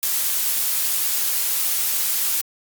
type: noise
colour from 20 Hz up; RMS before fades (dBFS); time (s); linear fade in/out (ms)
blue; -21; 0.03-2.41; 0
effects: Opus 48 kbps